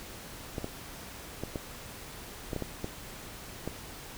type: clicks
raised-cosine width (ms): 2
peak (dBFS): -20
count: 9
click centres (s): 0.582 / 0.644 / 1.436 / 1.558 / 2.532 / 2.563 / 2.623 / 2.844 / 3.676
effects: pink hiss -45 dBFS RMS until 4.17 s